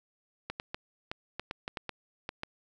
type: clicks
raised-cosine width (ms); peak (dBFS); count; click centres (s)
0.3; -19; 11; 0.5 / 0.599 / 0.745 / 1.115 / 1.396 / 1.511 / 1.679 / 1.772 / 1.893 / 2.291 / 2.434
effects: none